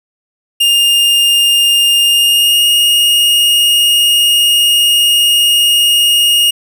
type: tone with pitch glide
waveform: 45% pulse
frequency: 2817 to 2855 Hz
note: F7 to F7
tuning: +14 to +37 cents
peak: -7 dBFS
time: 0.6-6.51 s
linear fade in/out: 10 ms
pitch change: +23 cents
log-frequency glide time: 2.02-2.65 s
effects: none